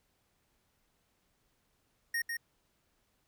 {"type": "tone with echo", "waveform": "square", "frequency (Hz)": 1858, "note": "A#6", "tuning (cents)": -6, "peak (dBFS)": -31, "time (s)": [2.14, 2.22], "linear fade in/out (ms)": 5, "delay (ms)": 150, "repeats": 1, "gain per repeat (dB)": -4, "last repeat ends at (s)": 2.37, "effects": ["pink hiss -75 dBFS RMS until 3.27 s"]}